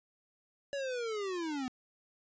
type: linear sweep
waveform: square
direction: down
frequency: 570 to 247.8 Hz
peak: -35 dBFS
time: 0.73-1.68 s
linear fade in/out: 0 ms
effects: resampled to 16000 Hz